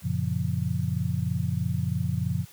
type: chord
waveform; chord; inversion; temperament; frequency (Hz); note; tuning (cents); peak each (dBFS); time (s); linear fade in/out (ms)
sine; Gb major seventh; none; just; 92.5 / 115.62 / 138.75 / 173.43; Gb2 / Bb2 / Db3 / F3; 0 / -14 / +2 / -12; -30; 0.02-2.46; 50
effects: white hiss -52 dBFS RMS until 2.52 s